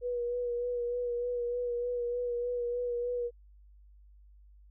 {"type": "tone with vibrato", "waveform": "sine", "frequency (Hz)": 484.4, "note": "B4", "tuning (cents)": -34, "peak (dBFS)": -30, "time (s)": [0.01, 3.31], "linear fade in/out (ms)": 50, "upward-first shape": "sine", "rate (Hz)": 3.3, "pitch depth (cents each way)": 24, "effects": ["added 50 Hz sine -54 dBFS peak until 4.7 s"]}